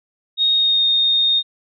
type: tone with pitch glide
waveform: sine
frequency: 3729 to 3688 Hz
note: A#7 to A#7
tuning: 0 to -19 cents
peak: -13 dBFS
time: 0.37-1.43 s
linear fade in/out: 50 ms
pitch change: -19 cents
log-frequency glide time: 0.54-0.84 s
effects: none